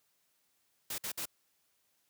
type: noise bursts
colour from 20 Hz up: white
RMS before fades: -38 dBFS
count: 3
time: 0.9-1.256 s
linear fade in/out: 5 ms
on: 82 ms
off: 55 ms
effects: white hiss -75 dBFS RMS until 2.09 s + high-pass 80 Hz 12 dB/octave